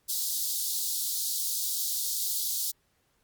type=high-pass noise; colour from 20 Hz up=white; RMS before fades=-30 dBFS; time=0.08-2.72 s; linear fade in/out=20 ms; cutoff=3700 Hz; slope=48 dB/octave; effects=pink hiss -71 dBFS RMS until 3.23 s + Opus 48 kbps